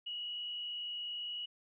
sine tone with frequency modulation, 2912 Hz, F#7, 28 cents flat, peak -38 dBFS, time 0.06-1.46 s, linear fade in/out 10 ms, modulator 51 Hz, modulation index 0.88, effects none

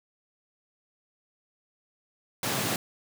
pink high-pass noise, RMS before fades -29 dBFS, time 2.43-2.76 s, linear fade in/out 2 ms, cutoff 100 Hz, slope 96 dB/octave, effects none

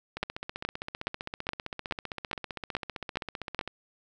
two click trains, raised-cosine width 0.3 ms, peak -12 / -19 dBFS, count 9 / 55, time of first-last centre 0.23-3.591 / 0.17-3.676 s, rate 2.38 / 15.4 Hz, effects none

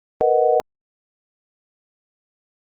sine chord, B major seventh, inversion third, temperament equal, 466.2 / 493.9 / 622.3 / 740 Hz, A#4 / B4 / D#5 / F#5, 0 / 0 / 0 / 0 cents, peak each -19 dBFS, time 0.21-0.6 s, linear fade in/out 0 ms, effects Opus 32 kbps

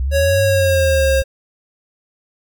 sine linear two-way sweep, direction up then down, 61.8 to 100.2 to 66 Hz, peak -16 dBFS, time 0-1.22 s, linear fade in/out 0 ms, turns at 0.43 s
square tone with pitch glide, 554.4 to 537.1 Hz, C#5 to C5, 0 to +45 cents, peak -14 dBFS, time 0.11-1.24 s, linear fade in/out 50 ms, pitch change -55 cents, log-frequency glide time 0.29-0.8 s
effects none

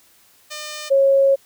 5% pulse / sine tone pair in turn, 604 / 546.9 Hz, D5 / C#5, +48 / -23 cents, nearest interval major second, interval 171 cents, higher first, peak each -18 / -11 dBFS, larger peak second, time 0.5-0.9 / 0.9-1.36 s, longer second, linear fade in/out 20 ms, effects white hiss -54 dBFS RMS until 1.45 s

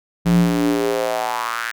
square tone with high-pass filter sweep, 57.8 Hz, A#1, 14 cents flat, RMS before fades -19 dBFS, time 0.25-1.72 s, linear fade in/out 20 ms, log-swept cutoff 140 to 1700 Hz, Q 4, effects none

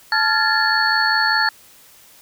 sine tone cluster, 873 / 1389 / 1690 / 1775 / 4412 Hz, A5 / F6 / G#6 / A6 / C#8, -14 / -10 / +30 / +15 / -9 cents, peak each -21 dBFS, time 0.12-1.49 s, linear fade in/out 2 ms, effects white hiss -48 dBFS RMS until 2.21 s

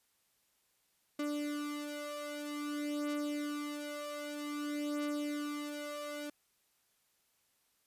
35% pulse beating tone pair, 293.7 / 294.22 Hz, D4 / D4, 0 / +3 cents, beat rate 0.52 Hz, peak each -39 / -37 dBFS, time 1.19-6.3 s, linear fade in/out 5 ms, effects white hiss -75 dBFS RMS until 7.86 s + resampled to 32000 Hz

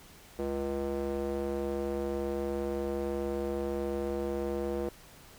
square tone with band-pass filter, 69.3 Hz, C#2, in tune, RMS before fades -33 dBFS, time 0.39-4.89 s, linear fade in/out 0 ms, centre 440 Hz, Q 2.4, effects pink hiss -54 dBFS RMS until 5.38 s

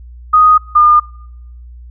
sine tone pair in turn, 1244.5 / 1210.5 Hz, D#6 / D#6, 0 / -48 cents, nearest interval unison, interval 48 cents, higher first, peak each -4 dBFS, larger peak neither, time 0.33-0.58 / 0.75-1 s, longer neither, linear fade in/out 10 ms, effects noise-tail reverb RT60 0.8 s tail -25 dB re dry + added 60 Hz sine -31 dBFS peak until 1.9 s

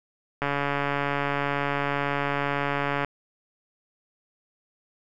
click train, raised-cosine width 0.5 ms, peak -11 dBFS, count 374, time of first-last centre 0.42-3.047 s, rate 142 Hz, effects none

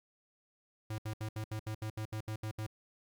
square tone bursts, 108.5 Hz, A2, 24 cents flat, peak -37 dBFS, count 12, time 0.9-2.666 s, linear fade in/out 5 ms, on 83 ms, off 70 ms, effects 12-bit

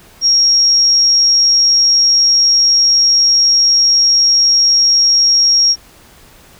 sine tone, 5588 Hz, F8, in tune, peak -7 dBFS, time 0.21-5.76 s, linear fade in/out 50 ms, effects pink hiss -43 dBFS RMS until 6.59 s

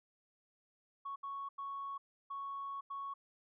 sine tone bursts at uneven times, 1108.7 Hz, C#6, in tune, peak -39 dBFS, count 5, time 1.05-1.16 / 1.23-1.49 / 1.58-1.98 / 2.3-2.81 / 2.9-3.14 s, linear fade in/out 10 ms, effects tanh soft clip ceiling -35 dBFS

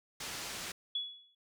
white low-pass noise, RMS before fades -42 dBFS, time 0.2-0.72 s, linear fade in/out 5 ms, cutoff 6600 Hz, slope 12 dB/octave
sine tone with exponential decay, 3390 Hz, G#7, 35 cents sharp, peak -30 dBFS, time 0.95-1.35 s, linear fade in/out 5 ms, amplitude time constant 85 ms
effects none

